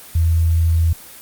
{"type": "tone", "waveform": "sine", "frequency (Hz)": 82.5, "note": "E2", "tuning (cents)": 2, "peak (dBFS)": -12, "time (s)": [0.15, 0.93], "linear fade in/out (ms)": 5, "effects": ["white hiss -39 dBFS RMS until 1.21 s", "Opus 24 kbps"]}